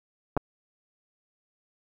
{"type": "clicks", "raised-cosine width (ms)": 1, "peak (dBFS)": -12, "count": 2, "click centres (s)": [0.367, 0.374], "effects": ["9-bit"]}